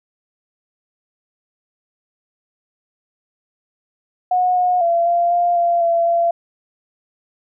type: tone with pitch steps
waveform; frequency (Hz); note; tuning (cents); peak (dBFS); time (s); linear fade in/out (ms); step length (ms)
sine; 728 / 723 / 681 / 691 / 699 / 689 / 677 / 682; F#5 / F#5 / F5 / F5 / F5 / F5 / E5 / F5; -28 / -40 / -44 / -19 / +1 / -24 / +46 / -41; -13; 4.31-6.31; 5; 250
effects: none